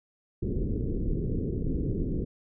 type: low-pass noise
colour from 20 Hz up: pink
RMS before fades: -29 dBFS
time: 0.42-2.25 s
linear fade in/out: 10 ms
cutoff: 440 Hz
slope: 48 dB/octave
effects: none